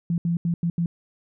sine tone bursts at uneven times, 170 Hz, F3, 46 cents flat, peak -20 dBFS, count 5, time 0.1-0.18 / 0.25-0.37 / 0.45-0.54 / 0.63-0.7 / 0.78-0.86 s, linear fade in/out 2 ms, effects none

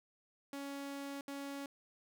sawtooth tone bursts at uneven times, 279.4 Hz, C#4, 14 cents sharp, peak -38 dBFS, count 2, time 0.53-1.21 / 1.28-1.66 s, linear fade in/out 2 ms, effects none

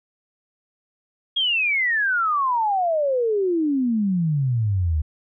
sine exponential sweep, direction down, 3311 to 73.42 Hz, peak -18 dBFS, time 1.36-5.02 s, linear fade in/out 10 ms, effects none

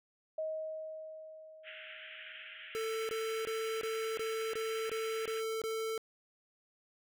sine tone with exponential decay, 630 Hz, D#5, 21 cents sharp, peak -33 dBFS, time 0.38-3.01 s, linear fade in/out 5 ms, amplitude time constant 570 ms
white band-pass noise, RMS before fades -49 dBFS, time 1.63-5.43 s, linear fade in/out 50 ms, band 1400 to 3200 Hz, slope 96 dB/octave
square tone bursts, 444.6 Hz, A4, 18 cents sharp, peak -35 dBFS, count 9, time 2.75-5.978 s, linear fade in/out 0 ms, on 340 ms, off 21 ms
effects none

